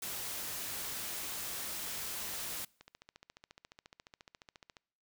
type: noise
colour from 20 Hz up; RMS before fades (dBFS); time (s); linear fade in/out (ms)
white; -40; 0.02-2.65; 5
type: click train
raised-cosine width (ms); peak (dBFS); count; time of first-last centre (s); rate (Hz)
0.2; -34; 29; 2.81-4.768; 14.3
effects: noise-tail reverb RT60 0.7 s tail -26 dB re dry